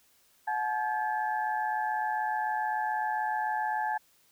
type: tone cluster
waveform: sine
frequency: 731 / 858 / 1604 / 1720 Hz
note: F#5 / A5 / G6 / A6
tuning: -21 / -44 / +39 / -40 cents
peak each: -36 / -29 / -38 / -38 dBFS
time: 0.47-3.98 s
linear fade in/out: 10 ms
effects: white hiss -65 dBFS RMS until 4.31 s